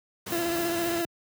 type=noise; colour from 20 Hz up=pink; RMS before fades=-36 dBFS; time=0.26-1.02 s; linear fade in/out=10 ms
type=noise with tremolo; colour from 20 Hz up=violet; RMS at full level=-37 dBFS; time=0.3-1.05 s; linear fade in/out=5 ms; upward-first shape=sine; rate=4.1 Hz; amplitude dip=40%
type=tone with vibrato; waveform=30% pulse; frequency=339.6 Hz; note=F4; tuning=48 cents flat; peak=-24 dBFS; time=0.32-1.05 s; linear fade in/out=0 ms; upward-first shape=sine; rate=15 Hz; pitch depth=32 cents each way
effects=high-pass 100 Hz 12 dB/octave